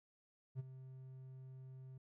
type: tone with ADSR envelope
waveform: triangle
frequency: 130.81 Hz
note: C3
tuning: in tune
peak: -36 dBFS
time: 0.55-1.98 s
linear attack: 45 ms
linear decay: 22 ms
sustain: -13 dB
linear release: 6 ms
effects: none